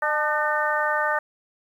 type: harmonic tone with a mistuned harmonic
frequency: 302.4 Hz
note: D#4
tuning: 49 cents flat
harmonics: 2 / 3 / 4 / 5 / 6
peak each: -27 / -27 / -27 / -27 / -27 dBFS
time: 0.02-1.19 s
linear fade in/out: 5 ms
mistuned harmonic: 3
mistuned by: -47 cents
effects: 9-bit